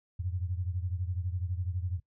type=beating tone pair; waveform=sine; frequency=87.31 / 99.31 Hz; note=F2 / G2; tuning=0 / +23 cents; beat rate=12 Hz; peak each=-32 / -36 dBFS; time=0.19-2 s; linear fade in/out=10 ms; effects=noise-tail reverb RT60 0.1 s tail -21 dB re dry